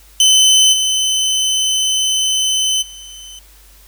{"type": "tone with level steps", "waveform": "25% pulse", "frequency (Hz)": 3043, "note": "F#7", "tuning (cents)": 48, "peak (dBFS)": [-4, -10, -29], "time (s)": [0.2, 3.39], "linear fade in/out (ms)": 2, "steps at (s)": [0.72, 2.81], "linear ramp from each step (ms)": 20, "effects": ["added 50 Hz sine -44 dBFS peak until 3.87 s", "white hiss -47 dBFS RMS until 3.87 s"]}